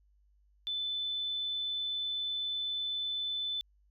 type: tone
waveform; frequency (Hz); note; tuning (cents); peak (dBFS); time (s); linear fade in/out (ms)
sine; 3512; A7; -4; -32; 0.67-3.61; 0
effects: added 50 Hz sine -64 dBFS peak until 3.9 s